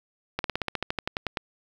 slowing click train, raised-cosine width 0.3 ms, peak -11 dBFS, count 14, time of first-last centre 0.39-1.372 s, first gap 52 ms, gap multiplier 1.06, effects 7-bit

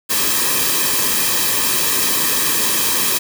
white noise with comb filter, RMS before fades -17 dBFS, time 0.09-3.19 s, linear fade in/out 20 ms, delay 1.4 ms, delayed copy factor -0.7, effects none

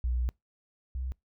sine tone pair in turn, 61 / 64.15 Hz, B1 / C2, -21 / -34 cents, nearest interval minor second, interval 87 cents, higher second, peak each -26 / -31 dBFS, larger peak first, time 0.04-0.29 / 0.95-1.12 s, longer first, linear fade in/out 0 ms, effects noise-tail reverb RT60 0.2 s tail -26 dB re dry

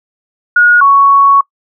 sine tone pair in turn, 1444 / 1113.2 Hz, F#6 / C#6, -43 / +7 cents, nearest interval perfect fourth, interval 450 cents, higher first, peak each -3 dBFS, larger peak neither, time 0.56-0.81 / 0.81-1.41 s, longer second, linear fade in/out 5 ms, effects noise-tail reverb RT60 0.1 s tail -24 dB re dry

